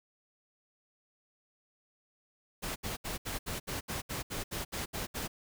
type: noise bursts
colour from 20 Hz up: pink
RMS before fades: -37 dBFS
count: 13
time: 2.62-5.28 s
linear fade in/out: 20 ms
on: 140 ms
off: 70 ms
effects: none